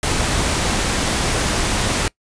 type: noise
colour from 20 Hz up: pink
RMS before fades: -19 dBFS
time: 0.03-2.08 s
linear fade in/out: 2 ms
effects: noise-tail reverb RT60 0.1 s tail -23 dB re dry + resampled to 22050 Hz